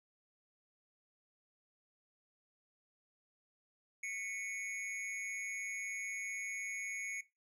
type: tone with amplitude modulation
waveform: square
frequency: 2212 Hz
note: C#7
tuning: 4 cents flat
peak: -36 dBFS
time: 4.03-7.21 s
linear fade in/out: 5 ms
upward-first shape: sine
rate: 205 Hz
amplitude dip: 70%
effects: noise-tail reverb RT60 0.2 s tail -17 dB re dry + low-pass 10000 Hz 12 dB/octave